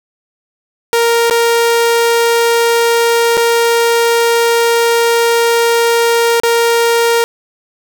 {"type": "tone with dropouts", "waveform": "sawtooth", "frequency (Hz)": 466.2, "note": "A#4", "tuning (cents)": 0, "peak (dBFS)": -5, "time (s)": [0.93, 7.24], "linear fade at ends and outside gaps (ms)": 0, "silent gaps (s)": [[1.298, 1.309], [3.37, 3.375], [6.4, 6.434]], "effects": []}